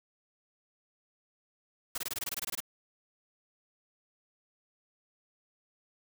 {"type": "noise bursts", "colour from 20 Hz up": "white", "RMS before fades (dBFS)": -35, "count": 13, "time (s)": [1.95, 2.604], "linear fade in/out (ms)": 5, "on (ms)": 30, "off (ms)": 22, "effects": []}